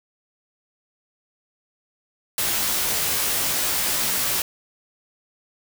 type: noise with comb filter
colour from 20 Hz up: white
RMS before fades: -23 dBFS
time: 2.38-4.42 s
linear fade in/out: 2 ms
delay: 17 ms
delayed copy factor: -0.9
effects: none